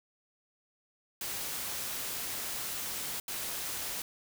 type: noise bursts at uneven times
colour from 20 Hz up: white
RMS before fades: -37 dBFS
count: 2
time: 1.21-3.2 / 3.28-4.02 s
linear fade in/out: 2 ms
effects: none